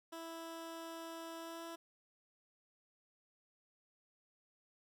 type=tone with pitch glide; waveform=15% pulse; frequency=329.6 to 333 Hz; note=E4 to E4; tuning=0 to +18 cents; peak=-39 dBFS; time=0.12-1.76 s; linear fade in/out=10 ms; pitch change=+18 cents; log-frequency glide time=1.38-1.65 s; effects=none